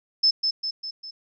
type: tone with echo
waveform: sine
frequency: 5250 Hz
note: E8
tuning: 8 cents flat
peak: -15 dBFS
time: 0.23-0.31 s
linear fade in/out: 10 ms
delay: 200 ms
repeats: 4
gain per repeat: -5 dB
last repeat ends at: 1.11 s
effects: none